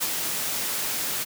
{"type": "noise with ADSR envelope", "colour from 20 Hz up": "white", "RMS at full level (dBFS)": -24, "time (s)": [0, 1.25], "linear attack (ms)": 28, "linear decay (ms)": 33, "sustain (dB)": -4, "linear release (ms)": 26, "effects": ["high-pass 100 Hz 12 dB/octave"]}